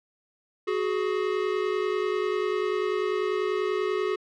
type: tone pair together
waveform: square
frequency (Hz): 370.5 / 420.7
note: F#4 / G#4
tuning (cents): +2 / +22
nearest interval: major second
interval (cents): 220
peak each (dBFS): -28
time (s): 0.67-4.16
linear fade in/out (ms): 10
effects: low-pass 3000 Hz 12 dB/octave